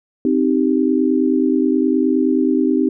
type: chord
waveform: sine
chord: C minor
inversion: none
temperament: equal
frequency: 261.6 / 311.1 / 392 Hz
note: C4 / Eb4 / G4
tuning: 0 / 0 / 0 cents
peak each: -16 / -17 / -20 dBFS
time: 0.25-2.89 s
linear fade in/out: 2 ms
effects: none